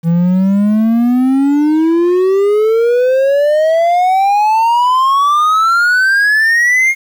triangle exponential sweep, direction up, 164.3 to 2154 Hz, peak -6 dBFS, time 0.03-6.95 s, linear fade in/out 50 ms, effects 7-bit

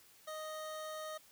25% pulse tone, 622.3 Hz, D#5, in tune, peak -38 dBFS, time 0.27-1.18 s, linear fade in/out 10 ms, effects white hiss -63 dBFS RMS until 1.31 s

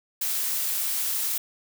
blue noise, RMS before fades -27 dBFS, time 0.21-1.38 s, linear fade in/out 5 ms, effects none

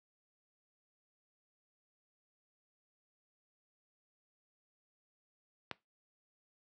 click, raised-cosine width 0.3 ms, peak -21 dBFS, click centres 5.713 s, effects noise-tail reverb RT60 0.2 s tail -20 dB re dry + high-pass 100 Hz 12 dB/octave

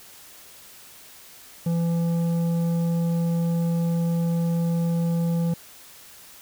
triangle tone with tanh clipping, 168.5 Hz, E3, 38 cents sharp, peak -22 dBFS, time 1.66-5.54 s, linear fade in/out 5 ms, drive 13 dB, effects white hiss -47 dBFS RMS until 6.41 s

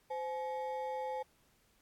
triangle ring-modulated tone, 684 Hz, F5, 36 cents flat, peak -31 dBFS, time 0.1-1.23 s, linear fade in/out 10 ms, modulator 167 Hz, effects pink hiss -71 dBFS RMS until 1.81 s + AAC 64 kbps

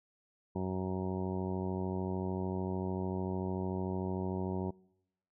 harmonic tone, 93.4 Hz, F#2, 17 cents sharp, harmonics 1 / 2 / 3 / 4 / 5 / 6 / 7 / 8 / 9 / 10, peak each -39 / -36 / -43 / -39 / -48 / -49 / -48 / -51 / -50 / -47 dBFS, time 0.55-4.71 s, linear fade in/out 10 ms, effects noise-tail reverb RT60 0.9 s tail -26 dB re dry

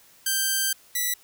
5% pulse tone pair in turn, 1568 / 1965.9 Hz, G6 / B6, 0 / -8 cents, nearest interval major third, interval 392 cents, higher second, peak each -11 / -13 dBFS, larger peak first, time 0.26-0.73 / 0.95-1.14 s, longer first, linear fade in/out 5 ms, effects white hiss -55 dBFS RMS until 1.23 s

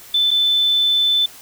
sine tone with dropouts, 3520 Hz, A7, in tune, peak -13 dBFS, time 0.14-1.26 s, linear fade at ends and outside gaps 5 ms, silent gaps 0.308-0.312 s, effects white hiss -41 dBFS RMS until 1.41 s

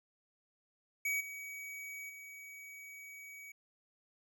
square tone with level steps, 2265 Hz, C#7, 37 cents sharp, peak -33 / -44 / -49 dBFS, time 1.05-3.52 s, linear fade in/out 5 ms, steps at 1.2 / 2.09 s, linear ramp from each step 10 ms, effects none

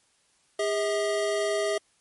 square tone pair together, 406.7 / 642.2 Hz, G#4 / E5, -36 / -45 cents, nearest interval minor sixth, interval 791 cents, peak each -28 / -28 dBFS, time 0.59-1.78 s, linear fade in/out 5 ms, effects white hiss -66 dBFS RMS until 2 s + MP3 48 kbps

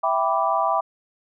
sine chord, E minor seventh, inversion none, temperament equal with one note detuned, 659.3 / 784 / 987.8 / 1169.2 Hz, E5 / G5 / B5 / D6, 0 / 0 / 0 / -8 cents, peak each -24 dBFS, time 0.03-0.81 s, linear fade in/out 10 ms, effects none

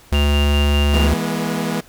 square tone, 72.4 Hz, D2, 24 cents flat, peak -14 dBFS, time 0.12-1.14 s, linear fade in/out 5 ms
sine tone with tremolo, 2795 Hz, F7, 1 cent sharp, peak -22 dBFS, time 0.14-1.08 s, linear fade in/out 5 ms, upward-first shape square, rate 5 Hz, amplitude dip 40%
sawtooth chord, E major, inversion none, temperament equal with one note detuned, 164.81 / 207.7 / 241.6 Hz, E3 / G#3 / B3, 0 / 0 / -38 cents, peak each -20 dBFS, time 0.93-1.81 s, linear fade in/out 10 ms
effects pink hiss -47 dBFS RMS until 1.88 s

